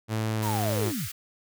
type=tone with pitch glide; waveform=sawtooth; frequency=110 to 106.31 Hz; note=A2 to G#2; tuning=0 to +41 cents; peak=-22 dBFS; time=0.08-0.93 s; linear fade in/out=50 ms; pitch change=-59 cents; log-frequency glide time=0.35-0.53 s
type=high-pass noise; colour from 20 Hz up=white; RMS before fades=-37 dBFS; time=0.42-1.12 s; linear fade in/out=10 ms; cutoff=1200 Hz; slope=96 dB/octave
type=linear sweep; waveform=sine; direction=down; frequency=998 to 61.74 Hz; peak=-29 dBFS; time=0.42-1.09 s; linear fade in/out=50 ms
effects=none